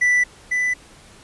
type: tone pair in turn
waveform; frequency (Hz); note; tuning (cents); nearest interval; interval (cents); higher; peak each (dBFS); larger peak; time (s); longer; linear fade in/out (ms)
triangle; 1975.5 / 1991.5; B6 / B6; 0 / +14; unison; 14; second; -12 / -16; first; 0.01-0.24 / 0.51-0.74; neither; 10
effects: pink hiss -47 dBFS RMS until 1.23 s + resampled to 24000 Hz